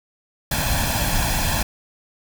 pink noise with comb filter, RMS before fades -21 dBFS, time 0.51-1.63 s, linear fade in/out 5 ms, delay 1.2 ms, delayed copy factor +0.7, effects none

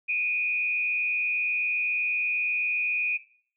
sine tone with frequency modulation, 2463 Hz, D#7, 18 cents flat, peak -23 dBFS, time 0.08-3.18 s, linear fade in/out 20 ms, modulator 122 Hz, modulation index 0.56, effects noise-tail reverb RT60 0.6 s tail -19 dB re dry

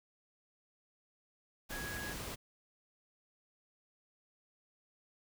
sine tone in noise, 1661.2 Hz, G#6, in tune, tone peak -43 dBFS, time 1.71-2.14 s, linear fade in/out 20 ms, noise pink, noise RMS -43 dBFS, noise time 1.69-2.36 s, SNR -3 dB, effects none

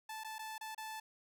sawtooth tone with dropouts, 875 Hz, A5, 10 cents flat, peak -39 dBFS, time 0.09-1 s, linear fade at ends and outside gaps 5 ms, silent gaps 0.237-0.245 / 0.384-0.391 / 0.581-0.61 / 0.748-0.778 s, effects none

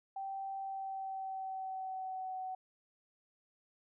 sine tone with pitch glide, 778 to 750.2 Hz, G5 to F#5, -13 to +24 cents, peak -38 dBFS, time 0.16-2.55 s, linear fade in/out 5 ms, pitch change -63 cents, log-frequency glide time 0.59-2.37 s, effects none

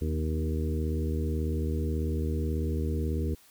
harmonic tone with a mistuned harmonic, 78.2 Hz, D#2, 9 cents sharp, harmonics 1 / 2 / 3 / 4 / 5 / 6, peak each -28 / -36 / -36 / -38 / -38 / -40 dBFS, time 0.01-3.35 s, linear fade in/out 10 ms, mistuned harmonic 3, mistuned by +26 cents, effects white hiss -58 dBFS RMS until 3.5 s

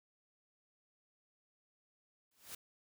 white noise with exponential growth, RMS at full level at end -43 dBFS, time 2.31-2.55 s, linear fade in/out 5 ms, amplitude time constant 52 ms, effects none

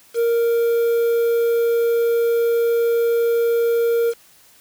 triangle tone with quantisation, 466.2 Hz, A#4, in tune, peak -13 dBFS, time 0.14-4.14 s, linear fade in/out 50 ms, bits 6, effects white hiss -51 dBFS RMS until 4.6 s

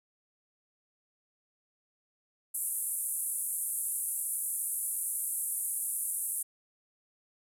white band-pass noise, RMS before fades -34 dBFS, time 2.54-6.43 s, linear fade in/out 10 ms, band 8800 to 12000 Hz, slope 48 dB/octave, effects none

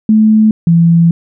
sine tone pair in turn, 216.9 / 167.95 Hz, A3 / E3, -25 / +33 cents, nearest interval major third, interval 442 cents, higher first, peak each -4 dBFS, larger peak neither, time 0.09-0.51 / 0.67-1.11 s, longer second, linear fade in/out 2 ms, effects none

